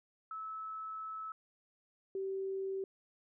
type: tone pair in turn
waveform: sine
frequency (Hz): 1302 / 385.7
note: E6 / G4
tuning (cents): -22 / -28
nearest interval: octave + major sixth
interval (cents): 2106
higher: first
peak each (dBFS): -40 / -35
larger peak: second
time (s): 0.31-1.32 / 2.15-2.84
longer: first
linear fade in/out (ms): 2
effects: none